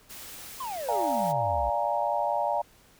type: noise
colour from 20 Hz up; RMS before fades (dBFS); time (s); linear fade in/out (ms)
white; -43; 0.09-1.33; 20
type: exponential sweep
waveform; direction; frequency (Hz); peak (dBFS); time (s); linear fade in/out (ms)
triangle; down; 1100 to 54; -30; 0.6-1.7; 5
type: chord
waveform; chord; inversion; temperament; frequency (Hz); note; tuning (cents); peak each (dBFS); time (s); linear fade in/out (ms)
sine; Bb dominant seventh; first; equal with one note detuned; 587.3 / 698.5 / 827.3 / 932.3; D5 / F5 / Ab5 / Bb5; 0 / 0 / -7 / 0; -30; 0.88-2.62; 10
effects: pink hiss -58 dBFS RMS until 2.99 s